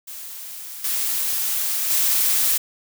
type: noise with level steps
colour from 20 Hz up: blue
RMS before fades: -35 / -23 / -19 dBFS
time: 0.07-2.58 s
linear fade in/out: 10 ms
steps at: 0.84 / 1.9 s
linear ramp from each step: 5 ms
effects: none